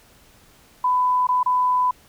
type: tone with dropouts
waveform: sine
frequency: 1000 Hz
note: B5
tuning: 21 cents sharp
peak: -16 dBFS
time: 0.84-1.91 s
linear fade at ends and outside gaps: 5 ms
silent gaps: 1.27-1.288 / 1.431-1.46 s
effects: pink hiss -53 dBFS RMS until 2.08 s